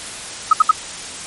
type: tone bursts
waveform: sine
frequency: 1274 Hz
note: D#6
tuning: 41 cents sharp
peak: -5 dBFS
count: 3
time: 0.51-0.712 s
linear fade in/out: 5 ms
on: 22 ms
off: 68 ms
effects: white hiss -30 dBFS RMS until 1.26 s + MP3 48 kbps